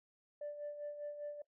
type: tone with tremolo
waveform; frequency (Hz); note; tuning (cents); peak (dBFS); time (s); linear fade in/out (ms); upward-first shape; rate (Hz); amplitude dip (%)
sine; 587.3; D5; 0; -38; 0.41-1.42; 5; sine; 5; 60
effects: noise-tail reverb RT60 0.1 s tail -20 dB re dry + tanh soft clip ceiling -37 dBFS